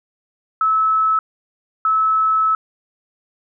sine tone bursts at uneven times, 1300 Hz, E6, 24 cents flat, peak -13 dBFS, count 2, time 0.61-1.19 / 1.85-2.55 s, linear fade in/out 2 ms, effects none

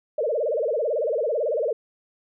sine tone with vibrato, 527 Hz, C5, 12 cents sharp, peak -21 dBFS, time 0.18-1.73 s, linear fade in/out 5 ms, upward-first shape sine, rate 18 Hz, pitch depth 300 cents each way, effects none

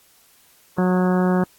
harmonic tone with a mistuned harmonic, 182.8 Hz, F#3, 21 cents flat, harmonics 1 / 2 / 3 / 4 / 5 / 6 / 7 / 8 / 9, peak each -17 / -23 / -27 / -29 / -31 / -33 / -34 / -35 / -36 dBFS, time 0.78-1.44 s, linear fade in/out 5 ms, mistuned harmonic 7, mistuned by -17 cents, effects white hiss -55 dBFS RMS until 1.58 s + AAC 64 kbps

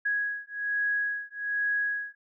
sine beating tone pair, 1661.2 / 1662.4 Hz, G#6 / G#6, 0 / +1 cents, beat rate 1.2 Hz, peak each -30 dBFS, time 0.05-2.15 s, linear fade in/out 10 ms, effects none

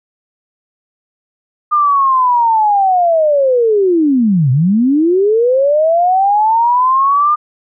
sine linear two-way sweep, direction down then up, 1216 to 121.8 to 1216 Hz, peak -8 dBFS, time 1.71-7.36 s, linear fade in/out 20 ms, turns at 4.51 s, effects none

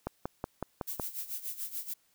click train, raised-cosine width 1 ms, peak -19 dBFS, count 6, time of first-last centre 0.07-0.998 s, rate 5.39 Hz
violet noise with tremolo, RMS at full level -36 dBFS, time 0.87-1.94 s, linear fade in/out 10 ms, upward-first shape sine, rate 6.9 Hz, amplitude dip 80%
effects white hiss -70 dBFS RMS until 2.14 s

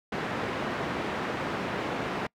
pink band-pass noise, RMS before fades -32 dBFS, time 0.12-2.27 s, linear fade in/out 5 ms, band 170 to 2100 Hz, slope 12 dB/octave, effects noise-tail reverb RT60 0.1 s tail -26 dB re dry

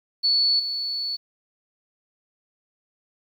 sine tone with level steps, 4435 Hz, C#8, in tune, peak -17 / -25 dBFS, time 0.23-1.17 s, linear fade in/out 20 ms, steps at 0.59 s, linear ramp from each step 10 ms, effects 9-bit

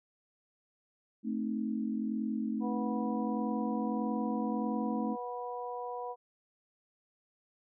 sine chord, A diminished, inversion none, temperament equal, 220 / 261.6 / 311.1 Hz, A3 / C4 / Eb4, 0 / 0 / 0 cents, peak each -33 / -37 / -39 dBFS, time 1.23-5.17 s, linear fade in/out 50 ms
harmonic tone, 244.7 Hz, B3, 16 cents flat, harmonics 2 / 3 / 4, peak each -40 / -41 / -41 dBFS, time 2.6-6.16 s, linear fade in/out 50 ms
effects none

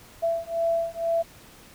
sine beating tone pair, 667 / 669.1 Hz, E5 / E5, +20 / +26 cents, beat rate 2.1 Hz, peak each -26 dBFS, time 0.22-1.23 s, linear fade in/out 20 ms, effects pink hiss -50 dBFS RMS until 1.74 s

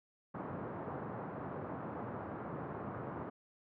pink band-pass noise, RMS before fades -43 dBFS, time 0.34-3.3 s, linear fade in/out 10 ms, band 110 to 1300 Hz, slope 24 dB/octave, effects none

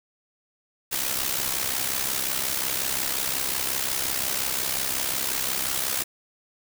white noise with amplitude modulation, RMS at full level -24 dBFS, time 0.91-6.04 s, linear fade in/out 20 ms, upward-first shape sine, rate 65.6 Hz, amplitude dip 65%, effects none

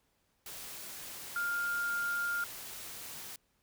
sine tone in noise, 1405 Hz, F6, 10 cents sharp, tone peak -31 dBFS, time 1.36-2.44 s, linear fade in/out 2 ms, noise white, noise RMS -45 dBFS, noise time 0.46-3.36 s, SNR +11 dB, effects pink hiss -75 dBFS RMS until 3.62 s

